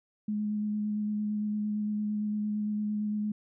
sine tone with vibrato, 210.3 Hz, G#3, 22 cents sharp, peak -28 dBFS, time 0.28-3.32 s, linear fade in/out 5 ms, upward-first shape square, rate 8.8 Hz, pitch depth 10 cents each way, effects none

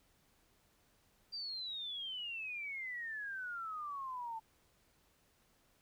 sine exponential sweep, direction down, 4759 to 880 Hz, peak -40 dBFS, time 1.32-4.4 s, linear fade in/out 20 ms, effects pink hiss -72 dBFS RMS until 5.81 s

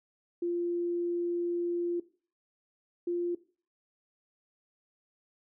sine tone pair in turn, 346.8 / 348.5 Hz, F4 / F4, -12 / -4 cents, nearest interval unison, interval 8 cents, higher second, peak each -28 dBFS, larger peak neither, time 0.42-2 / 3.07-3.35 s, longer first, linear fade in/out 5 ms, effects noise-tail reverb RT60 0.4 s tail -18 dB re dry

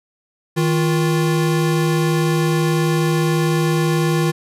square tone pair together, 158 / 349.2 Hz, D#3 / F4, +27 / 0 cents, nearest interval octave + major second, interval 1373 cents, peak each -17 / -21 dBFS, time 0.56-4.32 s, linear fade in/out 20 ms, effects resampled to 32000 Hz

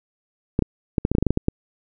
clicks, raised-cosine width 3 ms, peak -5 dBFS, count 12, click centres 0.591 / 0.623 / 0.982 / 1.051 / 1.116 / 1.151 / 1.184 / 1.226 / 1.267 / 1.306 / 1.374 / 1.484 s, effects none

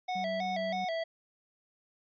square tone with vibrato, 695 Hz, F5, 9 cents flat, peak -32 dBFS, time 0.08-1.04 s, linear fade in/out 10 ms, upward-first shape square, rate 3.1 Hz, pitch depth 96 cents each way
triangle tone, 190.2 Hz, F#3, 48 cents sharp, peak -37 dBFS, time 0.15-0.85 s, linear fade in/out 10 ms
effects resampled to 11025 Hz

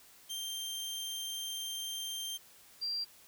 sawtooth / sine tone pair in turn, 3161 / 4736 Hz, G7 / D8, +14 / +14 cents, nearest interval perfect fifth, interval 700 cents, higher second, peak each -34 / -33 dBFS, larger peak second, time 0.29-2.38 / 2.81-3.05 s, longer first, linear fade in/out 20 ms, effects white hiss -59 dBFS RMS until 3.27 s

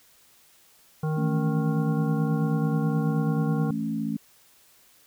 harmonic tone, 155.5 Hz, D#3, 1 cent flat, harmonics 1 / 3 / 5 / 7 / 9, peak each -24 / -34 / -38 / -41 / -43 dBFS, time 1.03-3.71 s, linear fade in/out 5 ms
sine chord, A major, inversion second, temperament equal, 164.81 / 220 / 277.2 Hz, E3 / A3 / C#4, 0 / 0 / 0 cents, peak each -33 / -28 / -31 dBFS, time 1.17-4.17 s, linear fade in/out 5 ms
effects white hiss -58 dBFS RMS until 5.06 s

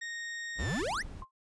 40% pulse tone with pitch glide, 1858 to 1760.8 Hz, A#6 to A6, -6 to +1 cents, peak -36 dBFS, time 0.01-0.82 s, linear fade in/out 10 ms, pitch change -93 cents, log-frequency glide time 0.59-0.69 s
brown noise, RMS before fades -44 dBFS, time 0.55-1.25 s, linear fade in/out 50 ms
square exponential sweep, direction up, 50.8 to 2162 Hz, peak -32 dBFS, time 0.58-1.03 s, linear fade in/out 20 ms
sine tone with exponential decay, 1054 Hz, C6, 12 cents sharp, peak -38 dBFS, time 1.22-1.31 s, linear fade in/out 2 ms, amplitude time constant 19 ms
effects resampled to 22050 Hz

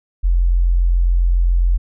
sine tone, 43.65 Hz, F1, in tune, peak -11 dBFS, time 0.23-1.78 s, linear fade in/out 20 ms, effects none

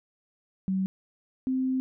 sine tone pair in turn, 190 / 260 Hz, F#3 / C4, +46 / -11 cents, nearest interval perfect fourth, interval 543 cents, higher second, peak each -24 dBFS, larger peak neither, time 0.68-0.86 / 1.47-1.8 s, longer second, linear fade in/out 0 ms, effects none

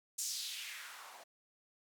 blue noise with band-pass filter sweep, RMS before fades -44 dBFS, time 0.18-1.24 s, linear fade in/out 10 ms, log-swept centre 7100 to 640 Hz, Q 2.3, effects none

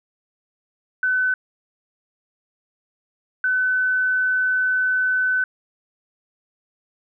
sine tone pair in turn, 1510 / 1510 Hz, F#6 / F#6, +35 / +35 cents, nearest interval unison, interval 0 cents, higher neither, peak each -17 dBFS, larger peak neither, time 1.03-1.34 / 3.44-5.44 s, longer second, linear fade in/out 2 ms, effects none

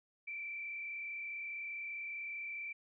sine tone with frequency modulation, 2336 Hz, D7, 10 cents flat, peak -40 dBFS, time 0.27-2.73 s, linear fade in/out 10 ms, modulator 35.2 Hz, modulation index 1.3, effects none

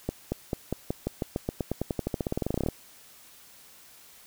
accelerating click train, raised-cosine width 2 ms, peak -14 dBFS, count 29, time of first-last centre 0.09-2.687 s, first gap 230 ms, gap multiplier 0.92, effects white hiss -53 dBFS RMS until 4.26 s

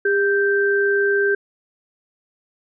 sine tone pair together, 402.2 / 1564.8 Hz, G4 / G6, +44 / -4 cents, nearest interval 2 octaves, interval 2352 cents, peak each -17 / -19 dBFS, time 0.05-1.35 s, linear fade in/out 5 ms, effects none

